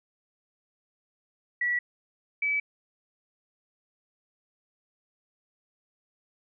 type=tone pair in turn; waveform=sine; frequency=1942 / 2295 Hz; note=B6 / D7; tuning=-30 / -40 cents; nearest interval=minor third; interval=290 cents; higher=second; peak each=-24 dBFS; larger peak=neither; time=1.61-1.79 / 2.42-2.6 s; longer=neither; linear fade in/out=5 ms; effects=none